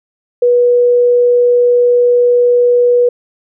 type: tone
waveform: sine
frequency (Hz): 486.6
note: B4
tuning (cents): -26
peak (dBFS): -6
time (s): 0.42-3.09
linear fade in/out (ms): 5
effects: none